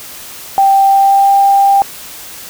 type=tone with pitch glide; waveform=sine; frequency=784 to 792.7 Hz; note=G5 to G5; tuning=0 to +19 cents; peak=-5 dBFS; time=0.58-1.82 s; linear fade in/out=0 ms; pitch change=+19 cents; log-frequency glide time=0.84-1.34 s; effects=white hiss -30 dBFS RMS until 2.49 s